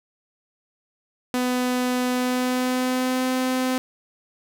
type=tone with pitch glide; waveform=sawtooth; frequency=250 to 256.7 Hz; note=B3 to C4; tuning=+21 to -33 cents; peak=-17 dBFS; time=1.34-3.78 s; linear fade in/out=0 ms; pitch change=+46 cents; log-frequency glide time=2.12-3.29 s; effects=none